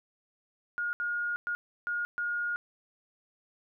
sine tone bursts at uneven times, 1429 Hz, F6, 39 cents sharp, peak -29 dBFS, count 5, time 0.78-0.93 / 1-1.36 / 1.47-1.55 / 1.87-2.05 / 2.18-2.56 s, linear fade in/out 0 ms, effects none

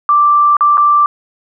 sine tone with dropouts, 1174.7 Hz, D6, in tune, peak -6 dBFS, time 0.09-1.06 s, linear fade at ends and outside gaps 1 ms, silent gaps 0.568-0.608 / 0.772-0.779 s, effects none

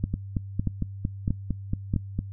two click trains, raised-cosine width 5 ms, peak -12 / -13 dBFS, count 4 / 10, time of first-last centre 0.04-1.939 / 0.14-2.19 s, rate 1.58 / 4.39 Hz, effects noise-tail reverb RT60 0.2 s tail -25 dB re dry + added 98 Hz sine -35 dBFS peak until 2.32 s

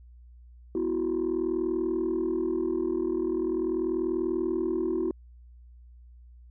sine chord, B suspended fourth, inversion none, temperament equal with one note detuned, 249.5 / 329.6 / 370 Hz, B3 / E4 / F#4, +18 / 0 / 0 cents, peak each -33 / -27 / -27 dBFS, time 0.75-5.11 s, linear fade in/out 2 ms, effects tanh soft clip ceiling -21 dBFS + added 60 Hz sine -48 dBFS peak until 6.5 s

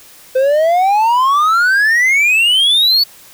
triangle exponential sweep, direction up, 509 to 4525 Hz, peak -7 dBFS, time 0.35-3.04 s, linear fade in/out 10 ms, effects white hiss -41 dBFS RMS until 3.33 s

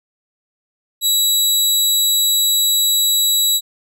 20% pulse tone, 3900 Hz, B7, 23 cents flat, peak -7 dBFS, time 1.01-3.61 s, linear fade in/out 50 ms, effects none

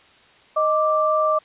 sine tone pair together, 622.3 / 1174.7 Hz, D#5 / D6, 0 / 0 cents, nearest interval major seventh, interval 1100 cents, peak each -19 dBFS, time 0.56-1.39 s, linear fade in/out 10 ms, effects white hiss -52 dBFS RMS until 1.44 s + resampled to 8000 Hz

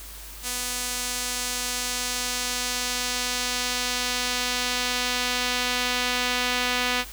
sawtooth tone with band-pass filter sweep, 247.9 Hz, B3, 7 cents sharp, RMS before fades -27 dBFS, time 0.42-7.05 s, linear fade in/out 50 ms, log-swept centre 8700 to 3000 Hz, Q 0.89, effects added 50 Hz sine -42 dBFS peak until 7.12 s + white hiss -42 dBFS RMS until 7.12 s

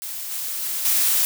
blue noise with level steps, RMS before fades -31 / -28 / -26 / -19 dBFS, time 0.02-1.25 s, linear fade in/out 0 ms, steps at 0.31 / 0.62 / 0.85 s, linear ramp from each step 2 ms, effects none

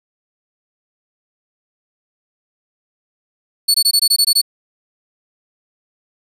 sawtooth tone bursts, 4432 Hz, C#8, 1 cent flat, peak -7 dBFS, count 9, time 3.68-4.416 s, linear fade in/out 10 ms, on 64 ms, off 20 ms, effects resampled to 32000 Hz

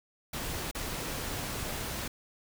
pink noise with dropouts, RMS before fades -36 dBFS, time 0.33-2.08 s, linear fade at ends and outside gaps 5 ms, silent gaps 0.713-0.748 s, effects none

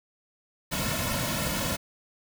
pink noise with comb filter, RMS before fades -29 dBFS, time 0.71-1.77 s, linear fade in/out 20 ms, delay 2.5 ms, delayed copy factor -0.9, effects none

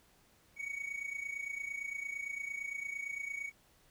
triangle tone with amplitude modulation, 2240 Hz, C#7, 18 cents sharp, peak -33 dBFS, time 0.56-3.52 s, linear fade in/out 50 ms, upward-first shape sine, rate 28.8 Hz, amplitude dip 75%, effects pink hiss -67 dBFS RMS until 3.9 s

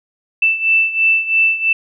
sine beating tone pair, 2653 / 2656 Hz, E7 / E7, +10 / +12 cents, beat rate 3 Hz, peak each -13 / -17 dBFS, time 0.42-1.73 s, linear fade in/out 5 ms, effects none

